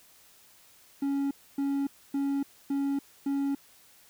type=tone bursts; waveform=triangle; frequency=278.3 Hz; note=C#4; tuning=7 cents sharp; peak=-24 dBFS; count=5; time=1.02-3.55 s; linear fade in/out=5 ms; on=290 ms; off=270 ms; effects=white hiss -58 dBFS RMS until 4.09 s